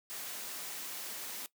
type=noise; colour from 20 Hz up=white; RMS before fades=-42 dBFS; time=0.1-1.46 s; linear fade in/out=0 ms; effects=noise-tail reverb RT60 0.1 s tail -18 dB re dry + high-pass 200 Hz 12 dB/octave